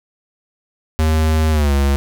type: tone with pitch glide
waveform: square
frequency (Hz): 78.7 to 69.71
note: D#2 to C#2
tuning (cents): +20 to +10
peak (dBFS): -13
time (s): 0.99-1.96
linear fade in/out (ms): 0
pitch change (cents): -210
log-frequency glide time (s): 1.51-1.73
effects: none